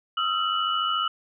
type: tone cluster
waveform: sine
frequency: 1263 / 1357 / 2952 Hz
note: D#6 / E6 / F#7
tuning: +26 / +50 / -5 cents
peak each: -27 dBFS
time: 0.17-1.08 s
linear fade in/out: 5 ms
effects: none